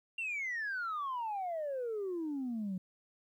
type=exponential sweep; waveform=sine; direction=down; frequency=2787 to 179.9 Hz; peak=-33 dBFS; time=0.18-2.78 s; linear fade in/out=5 ms; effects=tanh soft clip ceiling -32 dBFS + 12-bit